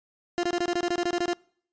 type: tone bursts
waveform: 30% pulse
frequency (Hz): 349.2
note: F4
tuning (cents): 0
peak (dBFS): -21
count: 13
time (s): 0.38-1.332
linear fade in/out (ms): 0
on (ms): 52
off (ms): 23
effects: noise-tail reverb RT60 0.6 s tail -26 dB re dry + resampled to 16000 Hz